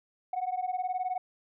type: beating tone pair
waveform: sine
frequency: 728 / 747 Hz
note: F#5 / F#5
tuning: -28 / +16 cents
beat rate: 19 Hz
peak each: -31 dBFS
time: 0.33-1.18 s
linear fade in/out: 5 ms
effects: tanh soft clip ceiling -25 dBFS